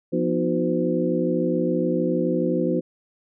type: tone cluster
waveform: sine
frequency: 174.8 / 246.6 / 313.6 / 365.7 / 510 Hz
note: F3 / B3 / D#4 / F#4 / C5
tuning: +2 / -2 / +14 / -20 / -44 cents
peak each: -26 dBFS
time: 0.12-2.81 s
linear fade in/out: 20 ms
effects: none